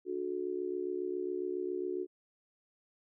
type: tone with amplitude modulation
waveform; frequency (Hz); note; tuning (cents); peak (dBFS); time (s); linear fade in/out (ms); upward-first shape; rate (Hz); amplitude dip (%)
sine; 365.8; F#4; -20; -29; 0.05-2.07; 50; sine; 67.3; 90
effects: none